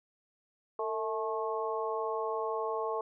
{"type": "tone cluster", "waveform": "sine", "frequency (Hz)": [448.6, 651, 865, 1087], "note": ["A4", "E5", "A5", "C#6"], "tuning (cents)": [34, -22, -30, -34], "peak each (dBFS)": [-34, -38, -38, -37], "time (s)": [0.79, 3.01], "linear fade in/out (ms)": 2, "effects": []}